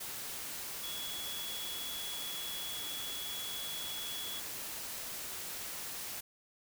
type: tone in noise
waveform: sine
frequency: 3369 Hz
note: G#7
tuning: 24 cents sharp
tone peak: -41 dBFS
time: 0.83-4.4 s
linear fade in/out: 10 ms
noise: white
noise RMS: -42 dBFS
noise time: 0-6.21 s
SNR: -2 dB
effects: none